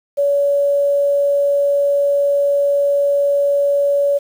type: tone with quantisation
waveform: sine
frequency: 567 Hz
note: C#5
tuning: 39 cents sharp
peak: -12 dBFS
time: 0.17-4.19 s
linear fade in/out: 20 ms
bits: 7
effects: none